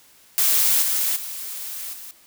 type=noise with level steps; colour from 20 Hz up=blue; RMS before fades=-18 / -22 / -32 / -38 dBFS; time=0.38-2.11 s; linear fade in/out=0 ms; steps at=0.82 / 1.16 / 1.93 s; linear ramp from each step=5 ms; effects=white hiss -53 dBFS RMS until 2.26 s